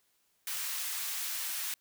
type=high-pass noise; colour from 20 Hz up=white; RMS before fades=-36 dBFS; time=0.47-1.74 s; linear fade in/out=2 ms; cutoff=1200 Hz; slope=12 dB/octave; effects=white hiss -73 dBFS RMS until 1.8 s